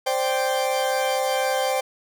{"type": "chord", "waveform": "40% pulse", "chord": "C suspended second", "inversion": "none", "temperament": "equal", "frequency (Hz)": [523.3, 587.3, 784], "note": ["C5", "D5", "G5"], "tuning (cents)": [0, 0, 0], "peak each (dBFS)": [-23, -28, -24], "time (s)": [0.06, 1.81], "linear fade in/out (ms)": 10, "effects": []}